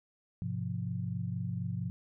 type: chord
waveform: sine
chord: F minor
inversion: first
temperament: equal with one note detuned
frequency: 103.83 / 128.05 / 174.61 Hz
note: Ab2 / C3 / F3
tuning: 0 / -37 / 0 cents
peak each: -37 / -37 / -37 dBFS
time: 0.42-1.9 s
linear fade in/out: 0 ms
effects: none